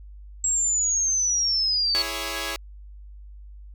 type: linear sweep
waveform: sine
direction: down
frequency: 7650 to 4400 Hz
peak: -20 dBFS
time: 0.44-2.02 s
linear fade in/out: 2 ms
type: chord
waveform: 5% pulse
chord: C# minor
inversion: first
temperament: equal with one note detuned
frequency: 330.8 / 415.3 / 554.4 Hz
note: E4 / G#4 / C#5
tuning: +6 / 0 / 0 cents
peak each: -21 / -22 / -20 dBFS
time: 1.95-2.56 s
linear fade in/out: 0 ms
effects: added 50 Hz sine -40 dBFS peak until 3.74 s